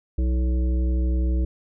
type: harmonic tone with a mistuned harmonic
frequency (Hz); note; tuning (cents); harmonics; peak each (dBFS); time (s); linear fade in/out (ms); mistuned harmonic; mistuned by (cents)
62; B1; +7; 1 / 3 / 5 / 7 / 9; -19 / -34 / -32 / -41 / -43; 0.18-1.45; 5; 5; +68
effects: none